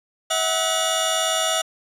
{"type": "tone cluster", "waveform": "25% pulse", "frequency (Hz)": [647, 744, 2888, 3529], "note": ["E5", "F#5", "F#7", "A7"], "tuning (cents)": [-32, 9, -43, 4], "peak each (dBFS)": [-20, -24, -22, -22], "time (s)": [0.3, 1.62], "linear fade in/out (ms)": 10, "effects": ["resampled to 32000 Hz"]}